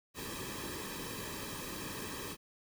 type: noise with comb filter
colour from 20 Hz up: pink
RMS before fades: -42 dBFS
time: 0.14-2.37 s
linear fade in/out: 50 ms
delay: 1.4 ms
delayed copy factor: -0.75
effects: none